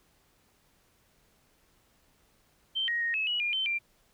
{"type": "tone with pitch steps", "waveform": "sine", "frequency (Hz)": [3121, 1882, 1864, 2586, 2923, 2413, 3088, 2371], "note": ["G7", "A#6", "A#6", "E7", "F#7", "D7", "G7", "D7"], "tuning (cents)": [-8, 16, -1, -34, -22, 46, -27, 16], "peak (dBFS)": -27, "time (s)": [2.75, 3.79], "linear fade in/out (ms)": 20, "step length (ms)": 130, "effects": ["pink hiss -67 dBFS RMS until 4.13 s"]}